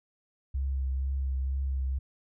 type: tone with vibrato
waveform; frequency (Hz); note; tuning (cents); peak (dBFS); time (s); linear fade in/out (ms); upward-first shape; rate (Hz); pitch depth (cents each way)
sine; 66.8; C2; +36; -27; 0.54-1.99; 10; triangle; 2.1; 30
effects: none

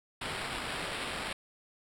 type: noise with sample-and-hold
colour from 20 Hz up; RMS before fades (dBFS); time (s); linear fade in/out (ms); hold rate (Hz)
white; -37; 0.21-1.33; 5; 6300
effects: low-pass 10000 Hz 12 dB/octave

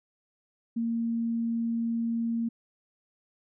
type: tone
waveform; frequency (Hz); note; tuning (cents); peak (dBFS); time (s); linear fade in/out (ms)
sine; 230.8; A#3; -17; -26; 0.76-2.49; 10
effects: none

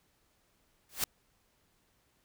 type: noise with exponential growth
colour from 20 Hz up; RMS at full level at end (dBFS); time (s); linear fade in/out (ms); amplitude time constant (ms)
white; -27; 0.89-1.04; 2; 32
effects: pink hiss -72 dBFS RMS until 2.24 s

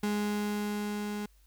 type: tone with level ramp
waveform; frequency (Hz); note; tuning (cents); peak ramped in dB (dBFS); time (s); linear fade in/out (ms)
35% pulse; 207.7; G#3; 0; -26 to -32; 0.03-1.26; 5
effects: added 50 Hz sine -59 dBFS peak until 1.46 s + white hiss -69 dBFS RMS until 1.46 s

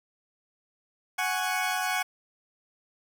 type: chord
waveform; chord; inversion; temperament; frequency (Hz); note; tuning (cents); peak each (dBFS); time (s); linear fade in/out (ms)
20% pulse; F# suspended second; none; equal; 740 / 830.6 / 1108.7; F#5 / G#5 / C#6; 0 / 0 / 0; -24 / -27 / -29; 1.18-2.03; 10
effects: 9-bit

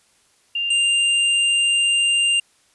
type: tone pair in turn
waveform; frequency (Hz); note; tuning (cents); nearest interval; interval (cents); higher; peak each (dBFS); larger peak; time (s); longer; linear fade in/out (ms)
sine / square; 2794 / 2794; F7 / F7; 0 / 0; unison; 0; neither; -20 / -16; second; 0.55-0.7 / 0.7-2.4; second; 5
effects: white hiss -59 dBFS RMS until 2.74 s + resampled to 24000 Hz

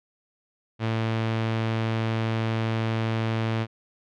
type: tone with low-pass filter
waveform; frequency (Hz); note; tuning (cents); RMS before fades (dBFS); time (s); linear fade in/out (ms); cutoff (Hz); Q
sawtooth; 112.5; A2; +39; -26; 0.79-3.67; 50; 3200; 1.2
effects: none

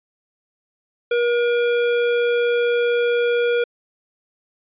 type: tone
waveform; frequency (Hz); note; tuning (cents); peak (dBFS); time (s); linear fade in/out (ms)
square; 477.8; A#4; +43; -17; 1.11-3.64; 5
effects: resampled to 8000 Hz

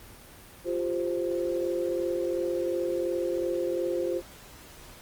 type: chord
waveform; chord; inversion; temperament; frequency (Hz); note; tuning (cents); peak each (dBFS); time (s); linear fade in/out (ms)
sine; F suspended second; none; equal; 349.2 / 392 / 523.3; F4 / G4 / C5; 0 / 0 / 0; -29 / -34 / -30; 0.64-4.22; 50
effects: pink hiss -49 dBFS RMS until 5.01 s + Opus 24 kbps

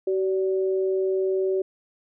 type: tone pair together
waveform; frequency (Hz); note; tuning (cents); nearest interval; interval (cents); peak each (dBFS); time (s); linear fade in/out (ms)
sine; 379.8 / 579.5; F#4 / D5; +45 / -23; perfect fifth; 732; -21 / -31; 0.07-1.62; 5
effects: none

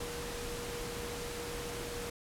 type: tone in noise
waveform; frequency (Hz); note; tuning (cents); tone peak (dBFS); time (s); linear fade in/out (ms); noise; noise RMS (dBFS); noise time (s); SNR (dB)
sine; 477.1; A#4; +40; -42; 0-2.1; 5; pink; -41; 0-2.1; -4
effects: low-pass 12000 Hz 12 dB/octave

